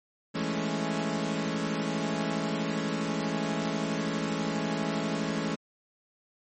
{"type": "chord", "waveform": "sawtooth", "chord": "A major seventh", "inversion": "second", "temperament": "equal", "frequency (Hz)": [164.81, 207.7, 220, 277.2], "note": ["E3", "G#3", "A3", "C#4"], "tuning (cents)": [0, 0, 0, 0], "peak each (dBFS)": -30, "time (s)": [0.34, 5.56], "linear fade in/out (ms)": 20, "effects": ["MP3 32 kbps"]}